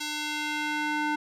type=tone with band-pass filter sweep; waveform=square; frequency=300 Hz; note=D4; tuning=37 cents sharp; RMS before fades=-30 dBFS; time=0-1.16 s; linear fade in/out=10 ms; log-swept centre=4600 to 1200 Hz; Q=0.94; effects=none